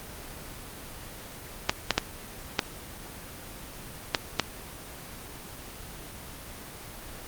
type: clicks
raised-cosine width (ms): 0.2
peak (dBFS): -3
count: 6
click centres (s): 1.695 / 1.907 / 1.98 / 2.592 / 4.148 / 4.397
effects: pink hiss -42 dBFS RMS until 7.27 s + Opus 24 kbps